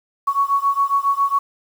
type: beating tone pair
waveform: sine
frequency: 1112 / 1119.3 Hz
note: C#6 / C#6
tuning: +5 / +16 cents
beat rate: 7.3 Hz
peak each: -18 / -19 dBFS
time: 0.27-1.39 s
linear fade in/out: 10 ms
effects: 7-bit